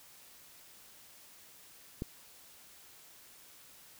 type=click; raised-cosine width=3 ms; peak=-22 dBFS; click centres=2.021 s; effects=white hiss -57 dBFS RMS until 3.99 s